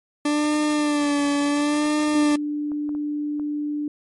40% pulse tone with vibrato, 293.7 Hz, D4, in tune, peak -18 dBFS, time 0.25-2.36 s, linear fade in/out 5 ms, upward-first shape sine, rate 0.71 Hz, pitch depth 44 cents each way
clicks, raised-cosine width 1 ms, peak -28 dBFS, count 9, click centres 1.861 / 2.078 / 2.137 / 2.228 / 2.322 / 2.718 / 2.892 / 2.95 / 3.397 s
sine tone, 295.7 Hz, D4, 12 cents sharp, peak -23 dBFS, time 2.15-3.88 s, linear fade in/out 2 ms
effects MP3 48 kbps

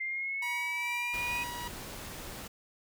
sine linear sweep, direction up, 2091 to 2498 Hz, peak -32 dBFS, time 0-1.44 s, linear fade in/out 10 ms
sawtooth tone with tremolo, 964 Hz, B5, 42 cents flat, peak -32 dBFS, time 0.42-1.68 s, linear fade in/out 5 ms, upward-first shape triangle, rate 2.4 Hz, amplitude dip 35%
pink noise, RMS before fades -43 dBFS, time 1.13-2.48 s, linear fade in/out 10 ms
effects none

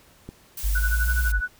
click, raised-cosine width 3 ms, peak -23 dBFS, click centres 0.29 s
blue noise, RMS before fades -34 dBFS, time 0.57-1.32 s, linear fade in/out 5 ms
sine exponential two-way sweep, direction up then down, 48.89 to 61 to 48.89 Hz, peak -20 dBFS, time 0.63-1.41 s, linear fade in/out 20 ms, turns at 1.2 s
sine tone with tremolo, 1480 Hz, F#6, in tune, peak -22 dBFS, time 0.75-1.48 s, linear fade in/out 5 ms, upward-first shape sine, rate 12 Hz, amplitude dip 85%
effects pink hiss -55 dBFS RMS until 1.59 s

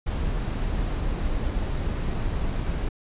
brown noise, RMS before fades -26 dBFS, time 0.06-2.89 s, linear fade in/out 10 ms, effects resampled to 8000 Hz

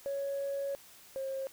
sine tone pair in turn, 556 / 536.3 Hz, C#5 / C5, +5 / +43 cents, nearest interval minor second, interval 62 cents, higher first, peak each -31 / -33 dBFS, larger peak first, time 0.06-0.75 / 1.16-1.47 s, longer first, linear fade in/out 0 ms, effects tanh soft clip ceiling -29 dBFS + white hiss -56 dBFS RMS until 1.52 s

